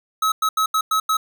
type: tone bursts at uneven times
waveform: square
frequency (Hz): 1285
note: E6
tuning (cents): -45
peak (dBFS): -17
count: 6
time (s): 0.22-0.32 / 0.42-0.49 / 0.57-0.66 / 0.74-0.81 / 0.91-1 / 1.09-1.17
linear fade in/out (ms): 5
effects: none